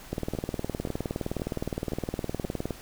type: two click trains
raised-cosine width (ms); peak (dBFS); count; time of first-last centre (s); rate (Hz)
2; -20 / -16; 5 / 51; 0.35-2.444 / 0.13-2.707; 1.91 / 19.4
effects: pink hiss -47 dBFS RMS until 2.81 s